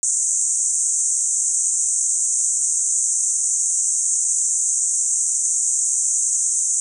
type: band-pass noise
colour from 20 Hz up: pink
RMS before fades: -20 dBFS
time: 0.03-6.8 s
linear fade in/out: 0 ms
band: 6300 to 8800 Hz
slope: 96 dB/octave
effects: none